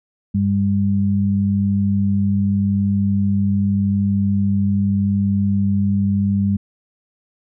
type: tone pair together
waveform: sine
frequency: 98.26 / 199.1 Hz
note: G2 / G3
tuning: +5 / +27 cents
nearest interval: octave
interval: 1222 cents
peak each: -19 / -16 dBFS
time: 0.34-6.57 s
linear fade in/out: 10 ms
effects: none